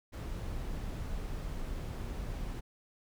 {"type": "noise", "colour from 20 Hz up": "brown", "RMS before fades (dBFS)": -38, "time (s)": [0.12, 2.61], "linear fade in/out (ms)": 20, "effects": []}